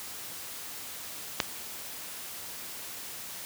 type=click; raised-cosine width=0.2 ms; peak=-6 dBFS; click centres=1.402 s; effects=white hiss -41 dBFS RMS until 3.45 s + high-pass 60 Hz 12 dB/octave